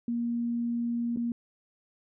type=tone with dropouts; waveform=sine; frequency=236.1 Hz; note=A#3; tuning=22 cents sharp; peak=-27 dBFS; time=0.08-1.32 s; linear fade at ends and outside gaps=2 ms; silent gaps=1.162-1.171 s; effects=none